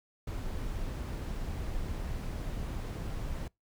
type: noise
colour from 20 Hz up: brown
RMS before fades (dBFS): -36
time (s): 0.27-3.48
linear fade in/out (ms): 5
effects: noise-tail reverb RT60 0.2 s tail -26 dB re dry